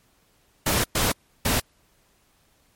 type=noise bursts at uneven times; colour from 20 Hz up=pink; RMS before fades=-22 dBFS; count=3; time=0.66-0.84 / 0.95-1.12 / 1.45-1.6 s; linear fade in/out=5 ms; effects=pink hiss -63 dBFS RMS until 2.75 s + MP3 64 kbps